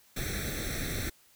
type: noise with comb filter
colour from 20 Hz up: pink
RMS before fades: -34 dBFS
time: 0.16-1.1 s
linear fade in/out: 10 ms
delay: 0.51 ms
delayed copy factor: +0.9
effects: white hiss -62 dBFS RMS until 1.35 s